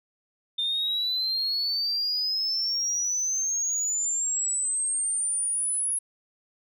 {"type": "exponential sweep", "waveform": "sine", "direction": "up", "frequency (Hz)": [3593, 10550], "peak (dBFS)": -23, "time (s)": [0.58, 5.99], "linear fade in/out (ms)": 10, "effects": ["tanh soft clip ceiling -21 dBFS"]}